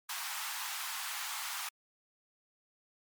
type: high-pass noise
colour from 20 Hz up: pink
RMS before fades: -39 dBFS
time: 0.09-1.69 s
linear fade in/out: 5 ms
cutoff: 830 Hz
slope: 48 dB/octave
effects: MP3 96 kbps